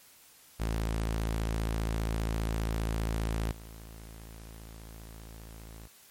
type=tone with level steps; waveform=sawtooth; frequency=55 Hz; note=A1; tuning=in tune; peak=-25 / -41 dBFS; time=0.59-5.88 s; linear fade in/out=20 ms; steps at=3.51 s; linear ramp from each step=5 ms; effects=white hiss -57 dBFS RMS until 6.1 s + MP3 64 kbps